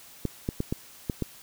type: clicks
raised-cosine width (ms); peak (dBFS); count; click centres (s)
3; -14; 6; 0.253 / 0.489 / 0.604 / 0.725 / 1.098 / 1.223
effects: white hiss -50 dBFS RMS until 1.42 s